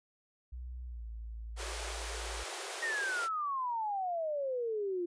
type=tone with pitch glide; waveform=sine; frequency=61.74 to 55.97 Hz; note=B1 to A1; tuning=0 to +30 cents; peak=-40 dBFS; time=0.52-2.44 s; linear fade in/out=10 ms; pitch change=-170 cents; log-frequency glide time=0.85-1.06 s
type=high-pass noise; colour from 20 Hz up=pink; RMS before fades=-41 dBFS; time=1.56-3.29 s; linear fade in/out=50 ms; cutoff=350 Hz; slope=96 dB/octave
type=exponential sweep; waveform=sine; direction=down; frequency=1885 to 341.5 Hz; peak=-32 dBFS; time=2.82-5.06 s; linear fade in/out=10 ms
effects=resampled to 22050 Hz